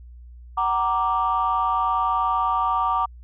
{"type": "chord", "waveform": "sine", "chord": "Gb augmented", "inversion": "none", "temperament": "equal with one note detuned", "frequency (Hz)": [753.4, 932.3, 1174.7], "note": ["Gb5", "Bb5", "D6"], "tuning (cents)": [31, 0, 0], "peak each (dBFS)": [-25, -23, -21], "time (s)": [0.57, 3.06], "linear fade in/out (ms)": 10, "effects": ["tanh soft clip ceiling -12 dBFS", "added 60 Hz sine -40 dBFS peak until 3.23 s"]}